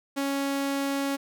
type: tone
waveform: sawtooth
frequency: 277.2 Hz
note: C#4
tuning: in tune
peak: -22 dBFS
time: 0.16-1.17 s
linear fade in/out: 20 ms
effects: none